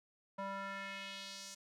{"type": "tone with band-pass filter sweep", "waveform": "square", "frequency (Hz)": 196, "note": "G3", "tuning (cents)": 0, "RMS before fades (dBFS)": -45, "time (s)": [0.38, 1.55], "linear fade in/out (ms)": 10, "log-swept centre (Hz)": [880, 6700], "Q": 1.8, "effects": []}